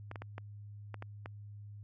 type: clicks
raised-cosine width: 0.5 ms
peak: -28 dBFS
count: 7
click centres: 0.114 / 0.158 / 0.22 / 0.381 / 0.943 / 1.024 / 1.259 s
effects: added 103 Hz sine -46 dBFS peak until 1.83 s